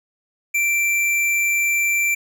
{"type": "tone with tanh clipping", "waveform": "sine", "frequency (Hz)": 2349, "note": "D7", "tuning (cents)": 0, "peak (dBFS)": -18, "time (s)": [0.54, 2.15], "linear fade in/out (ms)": 10, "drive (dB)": 18, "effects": []}